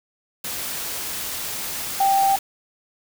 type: tone in noise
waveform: sine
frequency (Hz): 784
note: G5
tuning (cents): 0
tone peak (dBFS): -15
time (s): 2-2.36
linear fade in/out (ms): 5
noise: white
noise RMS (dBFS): -29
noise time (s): 0.44-2.39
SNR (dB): +11
effects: none